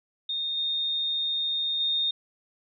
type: tone with level steps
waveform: sine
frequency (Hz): 3673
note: A#7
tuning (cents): -26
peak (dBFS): -27 / -25 / -23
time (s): 0.29-2.11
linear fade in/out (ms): 5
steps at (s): 0.57 / 1.8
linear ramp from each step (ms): 5
effects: none